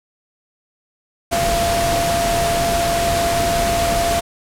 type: tone in noise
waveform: sine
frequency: 684 Hz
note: F5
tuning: 36 cents flat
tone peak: -17 dBFS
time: 1.31-4.21 s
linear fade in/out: 20 ms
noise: pink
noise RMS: -21 dBFS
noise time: 1.31-4.21 s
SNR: +1 dB
effects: low-pass 12000 Hz 12 dB/octave